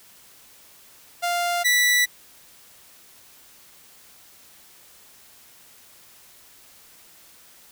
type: tone pair in turn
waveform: sawtooth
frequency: 698.5 / 1965.4 Hz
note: F5 / B6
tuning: 0 / -9 cents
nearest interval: octave + tritone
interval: 1791 cents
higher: second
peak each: -18 / -13 dBFS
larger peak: second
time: 1.22-1.64 / 1.64-2.06 s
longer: neither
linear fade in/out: 20 ms
effects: white hiss -51 dBFS RMS until 7.71 s